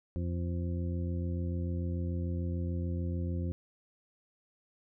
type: harmonic tone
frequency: 86.8 Hz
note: F2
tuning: 10 cents flat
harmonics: 1 / 2 / 3 / 4 / 6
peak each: -32 / -38 / -42 / -44 / -48 dBFS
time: 0.16-3.52 s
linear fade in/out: 0 ms
effects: none

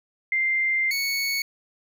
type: tone pair in turn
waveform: sine / 25% pulse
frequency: 2093 / 2217 Hz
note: C7 / C#7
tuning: 0 / 0 cents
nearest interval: minor second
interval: 100 cents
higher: second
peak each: -20 dBFS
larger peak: neither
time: 0.32-0.91 / 0.91-1.42 s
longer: first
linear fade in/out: 2 ms
effects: none

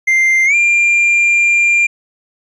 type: tone with pitch glide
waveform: triangle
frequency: 2093 to 2390 Hz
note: C7 to D7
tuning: 0 to +30 cents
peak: -7 dBFS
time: 0.07-1.87 s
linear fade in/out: 10 ms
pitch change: +230 cents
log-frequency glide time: 0.46-0.55 s
effects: resampled to 22050 Hz

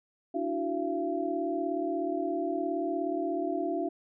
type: tone cluster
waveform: sine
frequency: 293.2 / 330.2 / 369.4 / 680 Hz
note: D4 / E4 / F#4 / F5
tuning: -3 / +3 / -3 / -46 cents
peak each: -34 / -34 / -34 / -33 dBFS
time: 0.34-3.89 s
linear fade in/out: 10 ms
effects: none

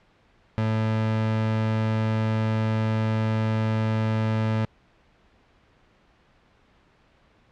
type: tone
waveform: 30% pulse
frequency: 110 Hz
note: A2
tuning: in tune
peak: -19 dBFS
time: 0.58-4.65 s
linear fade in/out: 0 ms
effects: pink hiss -60 dBFS RMS until 7.51 s + low-pass 3000 Hz 12 dB/octave

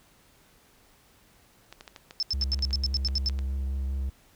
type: clicks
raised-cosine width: 0.2 ms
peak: -25 dBFS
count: 12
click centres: 1.726 / 1.809 / 1.878 / 1.962 / 2.109 / 2.423 / 2.534 / 2.591 / 2.708 / 3.086 / 3.297 / 3.39 s
type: tone bursts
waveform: sine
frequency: 5274 Hz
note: E8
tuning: in tune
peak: -24 dBFS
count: 11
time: 2.2-3.287 s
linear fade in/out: 0 ms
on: 27 ms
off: 79 ms
type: tone with vibrato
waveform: triangle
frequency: 67.2 Hz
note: C2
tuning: 47 cents sharp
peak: -25 dBFS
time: 2.33-4.1 s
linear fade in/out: 10 ms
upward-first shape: sine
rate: 5.1 Hz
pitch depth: 18 cents each way
effects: pink hiss -60 dBFS RMS until 4.35 s

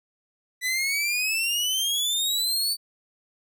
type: exponential sweep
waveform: sawtooth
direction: up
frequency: 1975.5 to 4579 Hz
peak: -20 dBFS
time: 0.61-2.77 s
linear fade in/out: 50 ms
effects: none

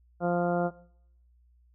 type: harmonic tone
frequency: 174.61 Hz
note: F3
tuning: in tune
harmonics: 1 / 2 / 3 / 4 / 5 / 6 / 7 / 8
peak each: -29 / -32 / -30 / -30 / -41 / -44 / -44 / -39 dBFS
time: 0.2-0.71 s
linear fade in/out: 50 ms
effects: noise-tail reverb RT60 0.7 s tail -20 dB re dry + added 60 Hz sine -59 dBFS peak until 1.74 s

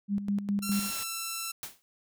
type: tone with tremolo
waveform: sine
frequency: 201.6 Hz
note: G3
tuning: 49 cents sharp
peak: -25 dBFS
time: 0.08-0.91 s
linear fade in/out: 50 ms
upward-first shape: square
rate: 4.9 Hz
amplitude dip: 65%
type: tone with pitch glide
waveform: 5% pulse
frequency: 1360 to 1339.7 Hz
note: F6 to E6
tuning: -46 to +28 cents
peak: -22 dBFS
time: 0.62-1.52 s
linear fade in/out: 10 ms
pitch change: -26 cents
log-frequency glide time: 0.88-0.97 s
type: noise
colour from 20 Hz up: white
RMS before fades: -39 dBFS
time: 0.71-1.04 s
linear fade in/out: 10 ms
type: noise with exponential decay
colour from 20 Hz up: white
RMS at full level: -35 dBFS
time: 1.63-1.82 s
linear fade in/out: 0 ms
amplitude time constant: 41 ms
effects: none

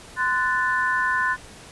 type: chord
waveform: sine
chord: F# diminished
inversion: second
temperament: equal with one note detuned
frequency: 1030.3 / 1480 / 1760 Hz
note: C6 / F#6 / A6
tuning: -27 / 0 / 0 cents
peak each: -24 dBFS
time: 0.16-1.37 s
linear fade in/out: 50 ms
effects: pink hiss -44 dBFS RMS until 1.71 s + resampled to 24000 Hz

